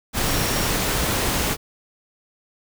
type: tone in noise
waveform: sine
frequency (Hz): 5588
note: F8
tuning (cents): 0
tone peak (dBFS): -33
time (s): 0.25-0.72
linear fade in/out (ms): 50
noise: pink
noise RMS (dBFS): -22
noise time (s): 0.13-1.57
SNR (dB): -14
effects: none